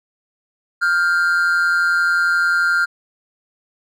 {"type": "tone pair together", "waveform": "triangle", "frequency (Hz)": [1400, 1571.3], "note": ["F6", "G6"], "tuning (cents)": [4, 4], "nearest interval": "major second", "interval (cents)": 200, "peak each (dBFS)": [-13, -19], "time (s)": [0.81, 2.86], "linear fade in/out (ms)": 20, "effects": []}